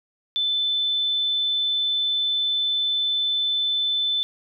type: tone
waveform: sine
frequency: 3520 Hz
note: A7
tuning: in tune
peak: -20 dBFS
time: 0.36-4.23 s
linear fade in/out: 0 ms
effects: none